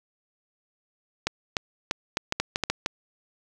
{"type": "clicks", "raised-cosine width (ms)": 0.2, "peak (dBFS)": -7, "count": 10, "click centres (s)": [1.27, 1.568, 1.911, 2.171, 2.324, 2.4, 2.559, 2.637, 2.7, 2.861], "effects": []}